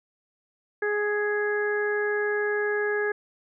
harmonic tone, 416.4 Hz, G#4, 5 cents sharp, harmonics 1 / 2 / 3 / 4 / 5, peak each -25 / -37 / -39 / -28 / -41 dBFS, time 0.82-3.12 s, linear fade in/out 5 ms, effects none

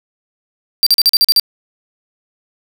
45% pulse tone bursts, 4699 Hz, D8, in tune, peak -6 dBFS, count 8, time 0.83-1.397 s, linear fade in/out 0 ms, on 35 ms, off 41 ms, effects 8-bit

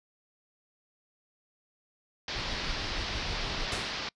white low-pass noise, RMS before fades -36 dBFS, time 2.28-4.09 s, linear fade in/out 2 ms, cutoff 5200 Hz, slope 48 dB/octave
brown noise with tremolo, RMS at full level -35 dBFS, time 2.34-3.69 s, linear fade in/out 50 ms, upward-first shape sine, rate 6.4 Hz, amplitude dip 50%
pink noise with exponential decay, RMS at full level -31 dBFS, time 3.72-4.03 s, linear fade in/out 1 ms, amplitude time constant 67 ms
effects noise-tail reverb RT60 0.1 s tail -26 dB re dry + resampled to 22050 Hz

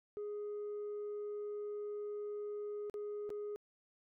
sine tone with dropouts, 415.3 Hz, G#4, in tune, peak -37 dBFS, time 0.17-3.56 s, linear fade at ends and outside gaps 0 ms, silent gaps 2.898-2.941 / 3.293-3.303 s, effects tanh soft clip ceiling -38 dBFS

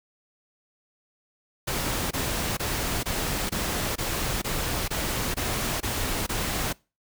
pink noise bursts, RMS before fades -28 dBFS, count 11, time 1.67-6.73 s, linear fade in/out 10 ms, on 440 ms, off 22 ms, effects noise-tail reverb RT60 0.3 s tail -24 dB re dry

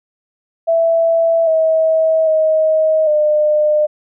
sine tone with pitch steps, 662 / 641 / 630 / 604 Hz, E5 / E5 / D#5 / D5, +7 / -49 / +21 / +48 cents, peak -10 dBFS, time 0.67-3.87 s, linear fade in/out 20 ms, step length 800 ms, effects none

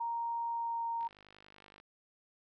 sine tone with pitch glide, 932.3 to 926.4 Hz, A#5 to A#5, 0 to -11 cents, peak -33 dBFS, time 0-1.08 s, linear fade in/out 10 ms, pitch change -11 cents, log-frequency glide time 0.49-0.85 s
click train, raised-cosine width 0.3 ms, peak -40 dBFS, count 41, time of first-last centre 1.01-1.801 s, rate 50.6 Hz
effects none

